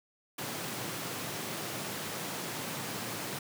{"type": "high-pass noise", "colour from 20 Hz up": "pink", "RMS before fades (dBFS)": -38, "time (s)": [0.38, 3.39], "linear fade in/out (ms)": 5, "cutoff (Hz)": 110, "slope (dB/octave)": 48, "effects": []}